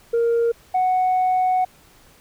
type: tone pair in turn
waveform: sine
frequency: 466.2 / 740 Hz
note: A#4 / F#5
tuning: 0 / 0 cents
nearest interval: minor sixth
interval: 800 cents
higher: second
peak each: -14 dBFS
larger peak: neither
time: 0.13-0.52 / 0.74-1.65 s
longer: second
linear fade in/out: 10 ms
effects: tanh soft clip ceiling -14 dBFS + pink hiss -52 dBFS RMS until 2.2 s